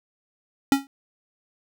square tone with exponential decay, 275.2 Hz, C#4, 12 cents flat, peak -12 dBFS, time 0.72-0.87 s, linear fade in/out 1 ms, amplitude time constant 31 ms, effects none

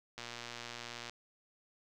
click train, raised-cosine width 0.2 ms, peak -26 dBFS, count 110, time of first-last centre 0.18-1.096 s, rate 119 Hz, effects none

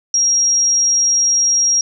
sine tone, 5630 Hz, F8, 13 cents sharp, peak -11 dBFS, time 0.14-1.81 s, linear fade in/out 2 ms, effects none

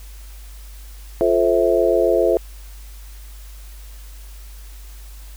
sine chord, F major seventh, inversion none, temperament just, 349.2 / 436.5 / 523.8 / 654.8 Hz, F4 / A4 / C5 / E5, 0 / -14 / +2 / -12 cents, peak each -19 dBFS, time 1.21-2.37 s, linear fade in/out 0 ms, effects added 50 Hz sine -35 dBFS peak until 5.36 s + white hiss -47 dBFS RMS until 5.36 s

